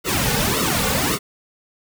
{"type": "noise with flanger", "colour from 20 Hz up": "pink", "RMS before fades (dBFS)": -20, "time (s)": [0.04, 1.19], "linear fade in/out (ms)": 50, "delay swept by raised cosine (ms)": [1.2, 3.1], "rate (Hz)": 1.8, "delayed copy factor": -0.95, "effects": []}